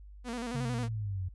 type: tone with vibrato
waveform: sawtooth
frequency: 239.2 Hz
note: A#3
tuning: 45 cents sharp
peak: -31 dBFS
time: 0.24-0.89 s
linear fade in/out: 50 ms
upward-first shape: square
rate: 11 Hz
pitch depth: 66 cents each way
type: exponential sweep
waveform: sine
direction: down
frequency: 138.59 to 89.5 Hz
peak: -32 dBFS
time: 0.54-1.29 s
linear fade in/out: 10 ms
effects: added 50 Hz sine -47 dBFS peak until 1.34 s + resampled to 24000 Hz